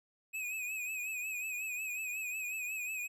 square tone with vibrato, 2528 Hz, D#7, 27 cents sharp, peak -37 dBFS, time 0.33-3.08 s, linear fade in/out 20 ms, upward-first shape triangle, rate 5.5 Hz, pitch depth 77 cents each way, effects none

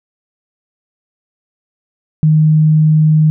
sine tone, 155.1 Hz, D#3, 5 cents flat, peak -6 dBFS, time 2.23-3.3 s, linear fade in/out 0 ms, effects none

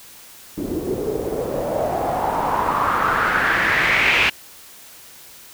white noise with low-pass filter sweep, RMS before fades -20 dBFS, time 0.57-4.3 s, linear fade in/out 10 ms, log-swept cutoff 310 to 2600 Hz, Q 4.2, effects white hiss -43 dBFS RMS until 5.53 s

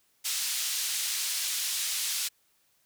pink band-pass noise, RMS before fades -31 dBFS, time 0.24-2.29 s, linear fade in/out 20 ms, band 3700 to 13000 Hz, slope 12 dB/octave, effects white hiss -69 dBFS RMS until 2.85 s

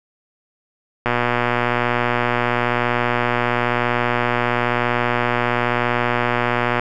click train, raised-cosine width 0.5 ms, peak -3 dBFS, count 695, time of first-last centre 1.06-6.796 s, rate 121 Hz, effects none

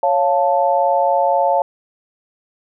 sine chord, Db augmented, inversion none, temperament equal, 554.4 / 698.5 / 880 Hz, Db5 / F5 / A5, 0 / 0 / 0 cents, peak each -17 dBFS, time 0.03-1.62 s, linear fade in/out 2 ms, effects none

